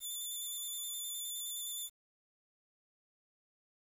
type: tone with vibrato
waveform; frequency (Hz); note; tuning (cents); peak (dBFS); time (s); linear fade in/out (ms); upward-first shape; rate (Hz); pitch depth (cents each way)
10% pulse; 3520; A7; 0; -32; 0-1.9; 50; square; 9.6; 19
effects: 10-bit